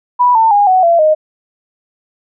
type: tone with pitch steps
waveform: sine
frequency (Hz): 983 / 896.2 / 817.1 / 745 / 679.2 / 619.3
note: B5 / A5 / G#5 / F#5 / F5 / D#5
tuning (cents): -8 / +32 / -28 / +12 / -48 / -8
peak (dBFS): -6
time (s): 0.19-1.15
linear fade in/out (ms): 20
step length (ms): 160
effects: none